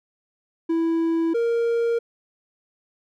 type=tone pair in turn; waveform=triangle; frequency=329.6 / 466.1 Hz; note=E4 / A#4; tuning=0 / 0 cents; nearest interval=tritone; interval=600 cents; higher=second; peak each=-17 dBFS; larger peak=neither; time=0.69-1.34 / 1.34-1.99 s; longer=neither; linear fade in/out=10 ms; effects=none